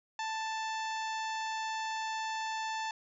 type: harmonic tone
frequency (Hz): 882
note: A5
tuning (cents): +4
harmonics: 1 / 2 / 3 / 4 / 5 / 6 / 7 / 8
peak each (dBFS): -35 / -41 / -45 / -47 / -49 / -51 / -52 / -53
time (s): 0.19-2.91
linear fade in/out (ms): 2
effects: none